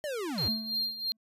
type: linear sweep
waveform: square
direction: down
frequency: 621 to 69 Hz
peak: -33 dBFS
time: 0.04-0.48 s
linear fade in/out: 0 ms
type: tone with tremolo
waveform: triangle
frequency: 4196 Hz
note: C8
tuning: 4 cents sharp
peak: -26 dBFS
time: 0.38-1.12 s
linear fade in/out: 0 ms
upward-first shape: sine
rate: 3 Hz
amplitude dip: 75%
type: tone with exponential decay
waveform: triangle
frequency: 220 Hz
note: A3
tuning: in tune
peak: -28 dBFS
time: 0.48-1.17 s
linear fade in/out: 5 ms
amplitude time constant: 150 ms
effects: resampled to 32000 Hz